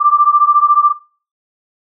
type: beating tone pair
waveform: sine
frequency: 1174.7 / 1188.7 Hz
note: D6 / D6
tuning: 0 / +21 cents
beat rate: 14 Hz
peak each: -10 dBFS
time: 0-0.93 s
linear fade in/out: 20 ms
effects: noise-tail reverb RT60 0.4 s tail -21 dB re dry